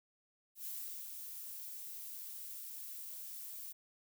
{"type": "noise with ADSR envelope", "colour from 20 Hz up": "violet", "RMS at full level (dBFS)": -43, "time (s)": [0.55, 3.73], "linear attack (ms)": 110, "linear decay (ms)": 410, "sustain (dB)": -4, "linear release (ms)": 16, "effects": []}